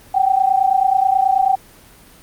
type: tone pair together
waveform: sine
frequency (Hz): 754.7 / 784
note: F#5 / G5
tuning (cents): +34 / 0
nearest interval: minor second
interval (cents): 66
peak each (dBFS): -15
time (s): 0.14-1.56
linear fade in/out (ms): 10
effects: pink hiss -45 dBFS RMS until 2.22 s + Opus 24 kbps